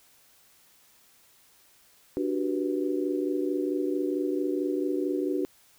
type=chord; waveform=sine; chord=G major seventh; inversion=second; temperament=just; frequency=294 / 367.5 / 392 / 490 Hz; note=D4 / F#4 / G4 / B4; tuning=+2 / -12 / 0 / -14 cents; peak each=-29 / -29 / -35 / -35 dBFS; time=2.17-5.45 s; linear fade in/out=0 ms; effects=white hiss -60 dBFS RMS until 5.78 s